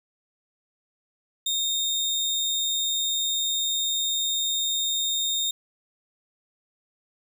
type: tone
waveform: 30% pulse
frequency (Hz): 3676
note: A#7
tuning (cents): -25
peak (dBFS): -21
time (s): 1.46-5.51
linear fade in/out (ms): 5
effects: none

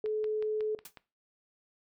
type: tone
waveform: sine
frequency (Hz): 429.7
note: A4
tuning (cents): -41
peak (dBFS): -29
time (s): 0.04-0.75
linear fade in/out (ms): 2
type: click train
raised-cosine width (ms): 0.3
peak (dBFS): -31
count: 6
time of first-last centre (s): 0.06-0.972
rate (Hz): 5.48
type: noise with exponential decay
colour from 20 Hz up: white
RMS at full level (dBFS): -40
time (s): 0.85-0.93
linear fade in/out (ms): 5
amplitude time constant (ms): 17
effects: noise-tail reverb RT60 0.3 s tail -18 dB re dry

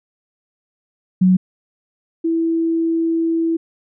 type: tone pair in turn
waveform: sine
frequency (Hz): 184.8 / 329.3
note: F#3 / E4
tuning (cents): -2 / -2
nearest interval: minor seventh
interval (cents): 1000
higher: second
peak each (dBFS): -9 / -15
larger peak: first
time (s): 1.21-1.37 / 2.24-3.57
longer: second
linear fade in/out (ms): 10
effects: none

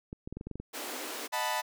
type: clicks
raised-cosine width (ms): 3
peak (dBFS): -26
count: 9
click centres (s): 0.129 / 0.275 / 0.326 / 0.37 / 0.411 / 0.47 / 0.513 / 0.556 / 0.6
type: high-pass noise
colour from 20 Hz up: pink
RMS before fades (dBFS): -39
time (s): 0.73-1.28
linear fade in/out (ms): 20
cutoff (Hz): 260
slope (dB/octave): 48
type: chord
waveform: sawtooth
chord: B dominant seventh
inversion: first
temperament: equal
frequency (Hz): 622.3 / 740 / 880 / 987.8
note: D#5 / F#5 / A5 / B5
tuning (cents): 0 / 0 / 0 / 0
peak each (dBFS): -34 / -35 / -30 / -30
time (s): 1.32-1.62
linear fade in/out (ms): 20
effects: none

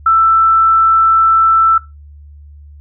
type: tone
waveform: sine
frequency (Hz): 1328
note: E6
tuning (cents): +12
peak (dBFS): -6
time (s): 0.06-1.78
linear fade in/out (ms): 5
effects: noise-tail reverb RT60 0.2 s tail -17 dB re dry + added 73 Hz sine -34 dBFS peak until 2.8 s

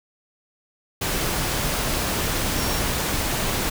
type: tone in noise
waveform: sine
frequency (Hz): 5550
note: F8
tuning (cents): -12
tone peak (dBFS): -33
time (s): 2.57-2.8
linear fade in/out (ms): 10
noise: pink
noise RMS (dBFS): -24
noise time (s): 1.01-3.7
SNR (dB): -12
effects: none

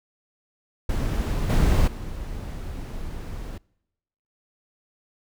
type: noise with level steps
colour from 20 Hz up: brown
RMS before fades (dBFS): -24 / -18 / -33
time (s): 0.89-3.58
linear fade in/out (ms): 5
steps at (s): 1.49 / 1.87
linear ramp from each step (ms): 10
effects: noise-tail reverb RT60 0.9 s tail -26 dB re dry

